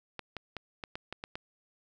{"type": "clicks", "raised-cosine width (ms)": 0.3, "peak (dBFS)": -22, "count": 8, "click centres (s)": [0.193, 0.367, 0.567, 0.838, 0.955, 1.126, 1.239, 1.355], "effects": []}